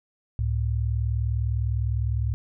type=tone pair together; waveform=sine; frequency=70.11 / 110 Hz; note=C#2 / A2; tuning=+20 / 0 cents; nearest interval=minor sixth; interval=780 cents; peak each=-25 dBFS; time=0.39-2.34 s; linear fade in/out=0 ms; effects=none